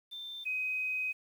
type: tone pair in turn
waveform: sine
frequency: 3568 / 2518 Hz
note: A7 / D#7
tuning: +23 / +20 cents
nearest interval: tritone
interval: 603 cents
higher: first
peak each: -40 / -31 dBFS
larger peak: second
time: 0.11-0.45 / 0.45-1.13 s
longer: second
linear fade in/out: 20 ms
effects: 10-bit